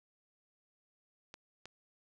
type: clicks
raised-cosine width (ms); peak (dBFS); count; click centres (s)
0.2; -30; 2; 1.341 / 1.656
effects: none